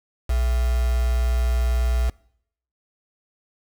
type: tone with quantisation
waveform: sine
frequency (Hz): 60.7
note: B1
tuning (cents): -29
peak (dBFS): -18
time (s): 0.29-2.1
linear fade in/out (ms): 10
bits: 5
effects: noise-tail reverb RT60 0.7 s tail -24 dB re dry